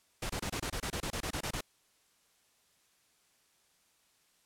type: noise bursts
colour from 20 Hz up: pink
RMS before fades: -36 dBFS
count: 14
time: 0.22-1.609 s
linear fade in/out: 5 ms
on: 76 ms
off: 25 ms
effects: white hiss -70 dBFS RMS until 4.45 s + low-pass 11000 Hz 12 dB/octave